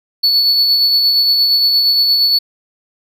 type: tone with tremolo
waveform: triangle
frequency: 4435 Hz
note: C#8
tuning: in tune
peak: -7 dBFS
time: 0.23-2.39 s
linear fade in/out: 10 ms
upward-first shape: sine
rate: 8.6 Hz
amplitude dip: 30%
effects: none